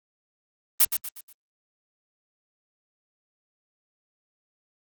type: noise with echo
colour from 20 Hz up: blue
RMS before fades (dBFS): -17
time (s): 0.8-0.85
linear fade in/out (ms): 5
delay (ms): 120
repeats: 4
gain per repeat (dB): -8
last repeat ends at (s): 1.33
effects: Opus 32 kbps